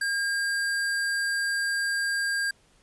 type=tone with sample-and-hold; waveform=sine; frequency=1617 Hz; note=G#6; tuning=47 cents flat; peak=-24 dBFS; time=0.01-2.51 s; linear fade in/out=5 ms; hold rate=6300 Hz; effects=pink hiss -62 dBFS RMS until 2.82 s + resampled to 24000 Hz